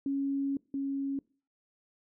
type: tone pair in turn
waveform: sine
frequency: 276.4 / 275.3 Hz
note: C#4 / C#4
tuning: -5 / -12 cents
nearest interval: unison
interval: 7 cents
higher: first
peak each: -28 / -30 dBFS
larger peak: first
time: 0.06-0.57 / 0.74-1.19 s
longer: first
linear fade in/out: 2 ms
effects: noise-tail reverb RT60 0.4 s tail -23 dB re dry